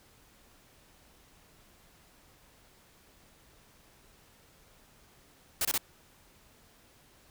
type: noise bursts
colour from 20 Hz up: white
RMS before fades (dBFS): -29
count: 3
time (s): 5.61-5.778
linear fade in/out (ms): 2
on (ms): 40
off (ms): 24
effects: pink hiss -61 dBFS RMS until 7.3 s